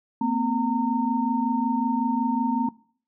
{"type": "tone cluster", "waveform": "sine", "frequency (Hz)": [230, 255.4, 917], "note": ["A#3", "C4", "A#5"], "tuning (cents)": [-23, -42, -29], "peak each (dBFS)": [-25, -25, -26], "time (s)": [0.21, 2.69], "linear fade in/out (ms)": 5, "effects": ["noise-tail reverb RT60 0.5 s tail -21 dB re dry"]}